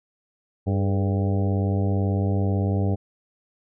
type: harmonic tone with a mistuned harmonic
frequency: 98 Hz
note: G2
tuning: in tune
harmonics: 1 / 2 / 3 / 4 / 5 / 6 / 7 / 8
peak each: -21 / -27 / -31 / -33 / -35 / -37 / -38 / -39 dBFS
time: 0.66-2.96 s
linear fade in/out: 20 ms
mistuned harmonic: 4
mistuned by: +67 cents
effects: none